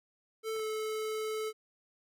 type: tone with pitch glide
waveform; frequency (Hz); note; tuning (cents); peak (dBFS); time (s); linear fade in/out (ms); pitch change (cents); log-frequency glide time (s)
square; 441.8 to 434.5; A4 to A4; +7 to -22; -34; 0.43-1.53; 50; -29; 0.55-0.63
type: clicks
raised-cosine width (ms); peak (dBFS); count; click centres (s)
0.5; -39; 2; 0.564 / 0.595
effects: none

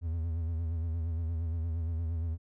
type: tone with vibrato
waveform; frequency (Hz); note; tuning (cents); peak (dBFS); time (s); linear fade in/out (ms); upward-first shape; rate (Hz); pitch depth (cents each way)
triangle; 82.41; E2; 0; -28; 0.01-2.38; 50; sine; 8.6; 67
effects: none

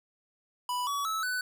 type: tone with pitch steps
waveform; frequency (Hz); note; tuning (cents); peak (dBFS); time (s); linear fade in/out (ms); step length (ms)
square; 987.8 / 1134.7 / 1303.4 / 1497.2; B5 / C#6 / E6 / F#6; 0 / +40 / -20 / +20; -30; 0.69-1.41; 2; 180
effects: none

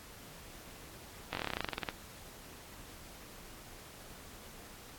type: slowing click train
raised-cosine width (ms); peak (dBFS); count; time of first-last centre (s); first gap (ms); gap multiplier
0.3; -18; 17; 1.33-1.888; 20; 1.07
effects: pink hiss -52 dBFS RMS until 4.98 s + AAC 64 kbps

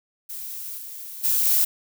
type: noise with level steps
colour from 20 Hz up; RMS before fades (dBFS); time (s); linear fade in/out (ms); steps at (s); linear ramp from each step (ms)
violet; -34 / -37 / -21 / -19; 0.29-1.65; 10; 0.77 / 1.23 / 1.45; 20
effects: none

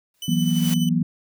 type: noise with exponential growth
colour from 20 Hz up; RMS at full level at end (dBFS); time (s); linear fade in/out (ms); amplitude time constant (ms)
white; -29; 0.14-0.74; 2; 130
type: tone with tremolo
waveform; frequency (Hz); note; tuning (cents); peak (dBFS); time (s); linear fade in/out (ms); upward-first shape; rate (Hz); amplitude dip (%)
sawtooth; 3000; F#7; +23; -25; 0.22-0.89; 2; triangle; 12; 55
type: chord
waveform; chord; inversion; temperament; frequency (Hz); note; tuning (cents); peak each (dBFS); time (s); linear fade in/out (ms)
sine; E suspended second; none; equal with one note detuned; 164.81 / 185 / 240.7; E3 / F#3 / B3; 0 / 0 / -44; -21 / -23 / -22; 0.28-1.03; 5
effects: none

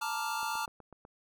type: chord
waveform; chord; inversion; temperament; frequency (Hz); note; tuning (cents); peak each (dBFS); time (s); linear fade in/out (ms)
square; Bb major seventh; third; equal with one note detuned; 880 / 935 / 1174.7 / 1396.9; A5 / Bb5 / D6 / F6; 0 / +5 / 0 / 0; -37 / -40 / -40 / -39; 0.01-0.66; 10
type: click train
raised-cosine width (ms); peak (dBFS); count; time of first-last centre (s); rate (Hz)
1; -36; 6; 0.43-1.051; 8.05
effects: none

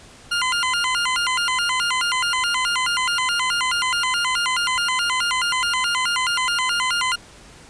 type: tone with vibrato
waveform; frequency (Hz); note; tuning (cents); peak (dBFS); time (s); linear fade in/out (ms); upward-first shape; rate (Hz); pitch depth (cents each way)
20% pulse; 1200; D6; +37; -14; 0.31-7.16; 10; square; 4.7; 280
effects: pink hiss -45 dBFS RMS until 7.69 s + resampled to 22050 Hz

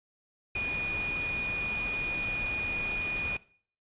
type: tone in noise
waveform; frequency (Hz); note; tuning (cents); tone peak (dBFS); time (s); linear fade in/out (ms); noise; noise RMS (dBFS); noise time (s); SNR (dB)
sine; 2456; D#7; -23; -29; 0.55-3.37; 5; pink; -39; 0.55-3.37; +7
effects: noise-tail reverb RT60 0.5 s tail -19 dB re dry + resampled to 8000 Hz

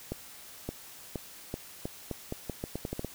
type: accelerating click train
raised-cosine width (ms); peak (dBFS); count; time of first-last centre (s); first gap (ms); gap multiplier
2; -20; 14; 0.12-3.047; 570; 0.82
effects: white hiss -49 dBFS RMS until 3.14 s

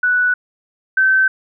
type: tone pair in turn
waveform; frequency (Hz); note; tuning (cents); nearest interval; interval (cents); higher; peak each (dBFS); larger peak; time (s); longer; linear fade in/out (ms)
sine; 1480 / 1541; F#6 / G6; 0 / -30; minor second; 70; second; -12 / -10; second; 0.03-0.34 / 0.97-1.28; neither; 5
effects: none

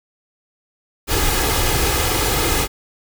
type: noise with comb filter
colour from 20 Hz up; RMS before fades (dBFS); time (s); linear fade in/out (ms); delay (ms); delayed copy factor
pink; -18; 1.07-2.68; 50; 2.4; +0.6
effects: none

